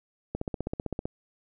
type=click train; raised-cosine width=2 ms; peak=-17 dBFS; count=12; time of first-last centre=0.35-1.055 s; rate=15.6 Hz; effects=none